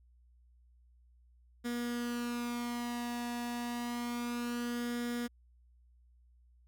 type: tone with flanger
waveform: sawtooth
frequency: 239.8 Hz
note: A#3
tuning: 49 cents sharp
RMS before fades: -37 dBFS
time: 1.64-5.28 s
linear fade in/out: 20 ms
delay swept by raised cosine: 0.57 to 1.12 ms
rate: 0.29 Hz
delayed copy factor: +0.6
effects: added 60 Hz sine -61 dBFS peak until 6.67 s